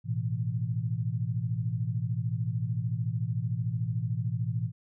sine chord, A suspended second, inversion none, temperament equal, 110 / 123.47 / 164.81 Hz, A2 / B2 / E3, 0 / 0 / 0 cents, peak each -31 / -31 / -35 dBFS, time 0.04-4.72 s, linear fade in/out 50 ms, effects none

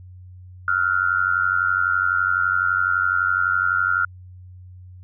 sine tone with amplitude modulation, 1404 Hz, F6, 9 cents sharp, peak -13 dBFS, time 0.68-4.05 s, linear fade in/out 2 ms, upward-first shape sine, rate 91.9 Hz, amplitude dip 95%, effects added 91 Hz sine -39 dBFS peak until 5.03 s

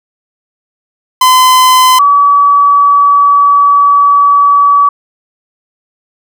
45% pulse / sine tone pair in turn, 1022 / 1142.7 Hz, C6 / D6, -41 / -48 cents, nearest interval major second, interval 193 cents, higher second, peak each -3 dBFS, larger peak neither, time 1.21-1.99 / 1.99-4.89 s, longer second, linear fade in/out 5 ms, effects none

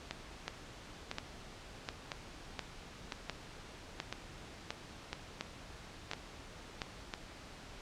two click trains, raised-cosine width 0.2 ms, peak -19 / -20 dBFS, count 10 / 8, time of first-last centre 0.48-6.818 / 0.11-7.138 s, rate 1.42 / 0.996 Hz, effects pink hiss -51 dBFS RMS until 7.81 s + low-pass 6000 Hz 12 dB/octave

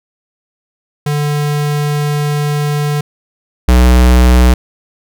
square tone pair in turn, 147.2 / 61.89 Hz, D3 / B1, +4 / +4 cents, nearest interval octave + minor third, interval 1500 cents, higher first, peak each -13 / -5 dBFS, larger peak second, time 1.06-3.01 / 3.68-4.54 s, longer first, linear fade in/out 5 ms, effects none

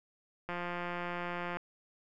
click train, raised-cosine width 0.5 ms, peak -23 dBFS, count 190, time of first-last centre 0.49-1.57 s, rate 175 Hz, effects none

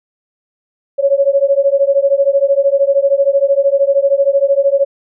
sine beating tone pair, 549 / 562 Hz, C#5 / C#5, -17 / +24 cents, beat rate 13 Hz, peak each -12 dBFS, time 0.98-4.85 s, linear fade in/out 20 ms, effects none

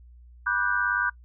sine chord, G major seventh, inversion first, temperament just, 980 / 1176 / 1470 / 1568 Hz, B5 / D6 / F#6 / G6, -14 / +2 / -12 / 0 cents, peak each -32 / -31 / -26 / -26 dBFS, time 0.46-1.1 s, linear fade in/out 10 ms, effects noise-tail reverb RT60 0.1 s tail -22 dB re dry + added 60 Hz sine -47 dBFS peak until 1.24 s

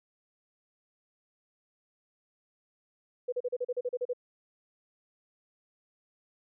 sine tone bursts, 493.9 Hz, B4, in tune, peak -28 dBFS, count 11, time 3.28-4.134 s, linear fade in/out 10 ms, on 44 ms, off 37 ms, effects none

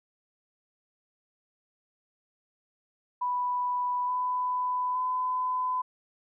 sine tone with pitch steps, 987.8 / 998.7 / 1009.7 Hz, B5 / B5 / B5, 0 / +19 / +38 cents, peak -26 dBFS, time 3.21-5.82 s, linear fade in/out 10 ms, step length 870 ms, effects none

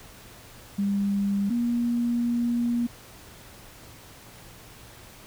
sine tone pair in turn, 200.1 / 238 Hz, G3 / A#3, +36 / +36 cents, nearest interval minor third, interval 300 cents, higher second, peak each -22 dBFS, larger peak neither, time 0.78-1.5 / 1.5-2.87 s, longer second, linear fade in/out 10 ms, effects added 115 Hz sine -56 dBFS peak until 5.26 s + pink hiss -48 dBFS RMS until 5.26 s

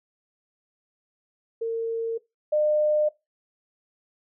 sine tone pair in turn, 456 / 604.5 Hz, A#4 / D5, -38 / +50 cents, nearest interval perfect fourth, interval 488 cents, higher second, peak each -24 / -19 dBFS, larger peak second, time 1.61-2.18 / 2.52-3.09 s, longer neither, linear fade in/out 10 ms, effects noise-tail reverb RT60 0.2 s tail -19 dB re dry

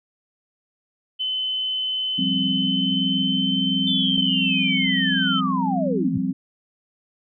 sine tone with pitch glide, 3041 to 3082 Hz, F#7 to G7, +47 to -30 cents, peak -22 dBFS, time 1.19-5.41 s, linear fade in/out 20 ms, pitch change +23 cents, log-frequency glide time 2.48-3.6 s
sine chord, F suspended second, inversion none, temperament equal, 174.61 / 196 / 261.6 Hz, F3 / G3 / C4, 0 / 0 / 0 cents, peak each -27 / -25 / -24 dBFS, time 2.18-6.33 s, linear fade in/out 10 ms
sine linear sweep, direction down, 3569 to 92.5 Hz, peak -23 dBFS, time 3.87-6.18 s, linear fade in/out 5 ms
click, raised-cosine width 2 ms, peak -25 dBFS, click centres 4.179 s
effects none

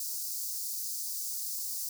white high-pass noise, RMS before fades -36 dBFS, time 0-1.89 s, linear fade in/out 2 ms, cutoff 4600 Hz, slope 48 dB/octave, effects none

